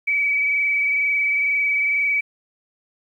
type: tone with frequency modulation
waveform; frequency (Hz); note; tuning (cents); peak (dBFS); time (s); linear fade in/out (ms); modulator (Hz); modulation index
sine; 2284; D7; -49; -17; 0.07-2.21; 10; 22.1; 1.7
effects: 9-bit